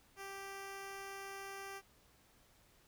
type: tone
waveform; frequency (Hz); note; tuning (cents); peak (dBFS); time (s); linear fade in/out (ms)
10% pulse; 392.2; G4; +1; -37; 0.16-1.82; 50
effects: pink hiss -68 dBFS RMS until 2.87 s